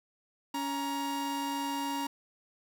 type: tone pair together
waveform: 45% pulse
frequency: 280 / 941.1 Hz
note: C#4 / A#5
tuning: +18 / +16 cents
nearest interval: octave + major sixth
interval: 2098 cents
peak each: -35 / -34 dBFS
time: 0.54-2.07 s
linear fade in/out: 5 ms
effects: 11-bit